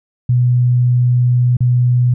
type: tone with dropouts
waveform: sine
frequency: 123.4 Hz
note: B2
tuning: 1 cent flat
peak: -9 dBFS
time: 0.29-2.14 s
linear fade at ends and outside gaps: 5 ms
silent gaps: 1.569-1.605 s
effects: none